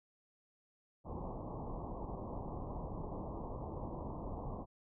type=low-pass noise; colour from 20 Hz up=pink; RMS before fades=-43 dBFS; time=1.04-4.66 s; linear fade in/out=50 ms; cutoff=1100 Hz; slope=96 dB/octave; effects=none